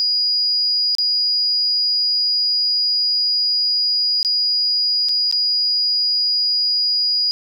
sine tone with dropouts, 4894 Hz, D#8, 29 cents flat, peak -15 dBFS, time 0-7.31 s, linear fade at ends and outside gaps 0 ms, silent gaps 0.951-0.984 / 4.229-4.248 / 5.086-5.092 / 5.313-5.325 s, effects 8-bit

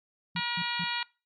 sine tone bursts, 173.2 Hz, F3, 14 cents flat, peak -33 dBFS, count 3, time 0.35-0.843 s, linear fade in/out 5 ms, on 51 ms, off 170 ms
harmonic tone, 478 Hz, A#4, 43 cents sharp, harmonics 2 / 3 / 4 / 5 / 6 / 7 / 8 / 9, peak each -35 / -37 / -37 / -37 / -38 / -40 / -39 / -39 dBFS, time 0.36-1.03 s, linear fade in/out 2 ms
effects noise-tail reverb RT60 0.3 s tail -23 dB re dry + MP3 64 kbps

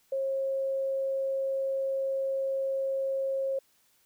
sine tone, 539 Hz, C#5, 49 cents flat, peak -27 dBFS, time 0.12-3.59 s, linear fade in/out 5 ms, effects white hiss -67 dBFS RMS until 4.05 s

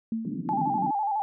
sine tone with exponential decay, 224.8 Hz, A3, 37 cents sharp, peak -24 dBFS, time 0.12-0.72 s, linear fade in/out 2 ms, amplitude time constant 130 ms
white band-pass noise, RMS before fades -32 dBFS, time 0.25-0.91 s, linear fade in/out 2 ms, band 150 to 300 Hz, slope 48 dB/octave
sine tone with vibrato, 830.6 Hz, G#5, in tune, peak -24 dBFS, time 0.49-1.22 s, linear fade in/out 0 ms, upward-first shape square, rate 12 Hz, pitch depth 64 cents each way
effects none

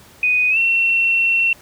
sine tone with pitch glide, 2489 to 2714 Hz, D#7 to E7, 0 to +50 cents, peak -13 dBFS, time 0.23-1.53 s, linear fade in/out 2 ms, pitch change +150 cents, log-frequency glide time 0.5-0.58 s, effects pink hiss -46 dBFS RMS until 1.61 s + high-pass 60 Hz 12 dB/octave

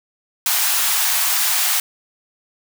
white high-pass noise, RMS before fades -18 dBFS, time 0.46-1.8 s, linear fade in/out 2 ms, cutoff 710 Hz, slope 48 dB/octave, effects none

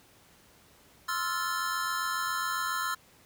square chord, F major seventh, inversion second, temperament just, 1047.7 / 1309.6 / 1396.9 / 1746.1 Hz, C6 / E6 / F6 / A6, +2 / -12 / 0 / -14 cents, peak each -36 / -35 / -35 / -38 dBFS, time 1.08-2.95 s, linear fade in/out 10 ms, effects pink hiss -59 dBFS RMS until 3.25 s + high-pass 60 Hz 12 dB/octave

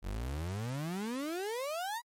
35% pulse exponential sweep, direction up, 43.82 to 986 Hz, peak -33 dBFS, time 0.02-2.02 s, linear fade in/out 50 ms, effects MP3 64 kbps

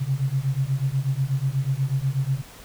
sine beating tone pair, 130.81 / 139.01 Hz, C3 / C#3, 0 / +5 cents, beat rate 8.2 Hz, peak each -24 dBFS, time 0-2.42 s, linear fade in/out 20 ms, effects pink hiss -45 dBFS RMS until 2.64 s

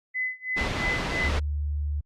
sine tone with tremolo, 2020 Hz, B6, 39 cents sharp, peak -24 dBFS, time 0.14-1.3 s, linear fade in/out 20 ms, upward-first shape sine, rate 3 Hz, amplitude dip 95%
pink noise, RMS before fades -28 dBFS, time 0.56-1.4 s, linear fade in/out 20 ms
sine tone, 73.42 Hz, D2, in tune, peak -25 dBFS, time 1.23-2.01 s, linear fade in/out 10 ms
effects low-pass 4000 Hz 12 dB/octave + Opus 48 kbps

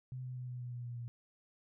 sine tone with pitch steps, 128.1 / 126.78 / 125.46 / 124.17 / 122.88 / 121.61 / 120.35 / 119.11 Hz, C3 / B2 / B2 / B2 / B2 / B2 / B2 / A#2, -36 / +46 / +28 / +10 / -8 / -26 / -44 / +38 cents, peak -40 dBFS, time 0.12-1.08 s, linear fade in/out 0 ms, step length 120 ms, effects none

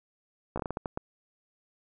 slowing click train, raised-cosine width 1 ms, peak -18 dBFS, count 9, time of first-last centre 0.56-0.974 s, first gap 15 ms, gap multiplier 1.34, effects none

